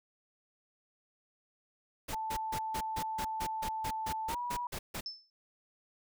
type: noise bursts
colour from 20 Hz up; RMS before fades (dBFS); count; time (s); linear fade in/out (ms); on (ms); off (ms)
pink; -39; 14; 2.08-5.01; 10; 70; 150
type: tone with pitch glide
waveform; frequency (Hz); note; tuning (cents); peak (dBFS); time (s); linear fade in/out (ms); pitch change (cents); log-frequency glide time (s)
sine; 880 to 970.8; A5 to B5; 0 to -30; -34; 2.13-4.67; 2; +170; 4.28-4.36
type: tone with exponential decay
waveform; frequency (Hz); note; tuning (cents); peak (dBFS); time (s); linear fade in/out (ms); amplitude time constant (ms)
sine; 5274; E8; 0; -34; 5.06-5.3; 1; 52
effects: none